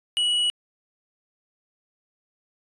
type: tone with hard clipping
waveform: sine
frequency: 2929 Hz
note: F#7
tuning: 18 cents flat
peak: -21 dBFS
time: 0.17-0.5 s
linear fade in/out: 0 ms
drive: 5 dB
effects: resampled to 24000 Hz